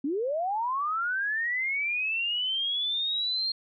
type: linear sweep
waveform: sine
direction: up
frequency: 260 to 4243 Hz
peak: -26 dBFS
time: 0.04-3.52 s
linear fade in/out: 5 ms
effects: none